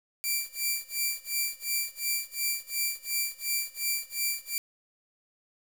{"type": "tone with tremolo", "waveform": "5% pulse", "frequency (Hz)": 2349, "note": "D7", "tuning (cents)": 0, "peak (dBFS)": -16, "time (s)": [0.24, 4.58], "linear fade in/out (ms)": 0, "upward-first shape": "sine", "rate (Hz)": 2.8, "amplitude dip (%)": 95, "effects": ["8-bit"]}